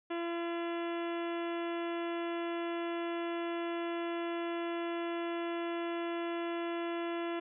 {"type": "harmonic tone with a mistuned harmonic", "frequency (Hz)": 340, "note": "F4", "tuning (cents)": -46, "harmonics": [1, 2, 3, 4, 5, 6, 7, 8, 9, 10], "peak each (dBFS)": [-35, -41, -45, -47, -49, -51, -52, -53, -54, -55], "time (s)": [0.1, 7.4], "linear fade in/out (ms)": 10, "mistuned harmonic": 9, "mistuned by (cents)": -54, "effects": []}